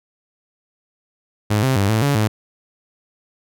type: tone with pitch steps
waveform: sawtooth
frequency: 105.3 / 131.9 / 99.2 / 110.1 / 142 / 107.5 Hz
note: G#2 / C3 / G2 / A2 / C#3 / A2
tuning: +24 / +14 / +21 / +2 / +42 / -40 cents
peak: -11 dBFS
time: 1.5-2.28 s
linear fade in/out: 10 ms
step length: 130 ms
effects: none